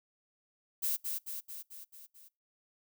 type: noise with echo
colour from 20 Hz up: violet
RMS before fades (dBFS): -32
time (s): 0.82-0.97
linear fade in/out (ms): 20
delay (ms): 220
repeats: 6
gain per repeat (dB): -4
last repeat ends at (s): 2.29
effects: noise-tail reverb RT60 0.3 s tail -26 dB re dry